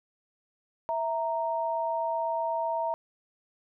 sine tone pair together, 656.9 / 929 Hz, E5 / A#5, -6 / -6 cents, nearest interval tritone, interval 600 cents, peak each -30 / -29 dBFS, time 0.89-2.94 s, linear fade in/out 0 ms, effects none

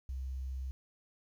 sine tone with quantisation, 65.41 Hz, C2, in tune, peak -36 dBFS, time 0.09-0.71 s, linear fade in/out 0 ms, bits 11, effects none

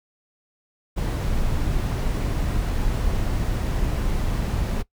brown noise, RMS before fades -23 dBFS, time 0.96-4.83 s, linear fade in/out 20 ms, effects noise-tail reverb RT60 0.1 s tail -20 dB re dry

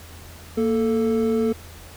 triangle tone pair together, 231.5 / 440.4 Hz, A#3 / A4, -12 / +2 cents, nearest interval major seventh, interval 1114 cents, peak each -19 dBFS, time 0.57-1.53 s, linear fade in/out 10 ms, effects added 83 Hz sine -42 dBFS peak until 1.96 s + pink hiss -44 dBFS RMS until 1.96 s

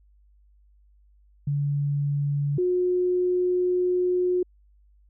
sine tone pair in turn, 143.3 / 361.1 Hz, D3 / F#4, -42 / -42 cents, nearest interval octave + major third, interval 1600 cents, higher second, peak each -22 / -20 dBFS, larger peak second, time 1.47-2.58 / 2.58-4.43 s, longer second, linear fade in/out 5 ms, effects added 50 Hz sine -55 dBFS peak until 5.09 s

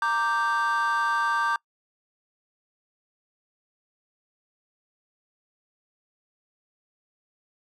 triangle chord, G minor, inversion first, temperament equal with one note detuned, 926.4 / 1174.7 / 1568 Hz, Bb5 / D6 / G6, -11 / 0 / 0 cents, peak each -25 / -23 / -24 dBFS, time 0.02-1.56 s, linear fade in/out 2 ms, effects noise-tail reverb RT60 0.1 s tail -25 dB re dry + tanh soft clip ceiling -15 dBFS

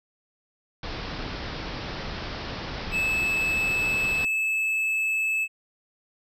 pink low-pass noise, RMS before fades -34 dBFS, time 0.83-4.25 s, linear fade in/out 2 ms, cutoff 5400 Hz, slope 96 dB/octave
triangle tone, 2609 Hz, E7, 18 cents flat, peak -21 dBFS, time 2.91-5.48 s, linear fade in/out 50 ms
effects none

